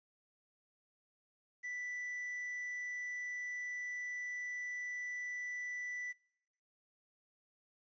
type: tone with quantisation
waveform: triangle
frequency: 1975.5 Hz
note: B6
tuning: in tune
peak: -38 dBFS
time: 1.63-6.13 s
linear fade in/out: 20 ms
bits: 11
effects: noise-tail reverb RT60 0.8 s tail -26 dB re dry + resampled to 16000 Hz